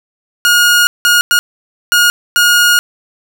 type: tone bursts at uneven times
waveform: sawtooth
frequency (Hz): 1433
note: F6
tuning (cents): +44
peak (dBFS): -3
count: 5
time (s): 0.45-0.87 / 1.05-1.21 / 1.31-1.39 / 1.92-2.1 / 2.36-2.79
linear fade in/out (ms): 0
effects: none